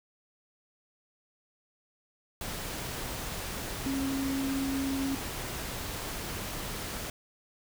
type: tone in noise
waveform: sine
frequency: 271.2 Hz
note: C#4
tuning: 38 cents flat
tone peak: -29 dBFS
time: 3.86-5.15 s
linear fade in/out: 2 ms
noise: pink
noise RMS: -37 dBFS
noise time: 2.41-7.1 s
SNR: +5 dB
effects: none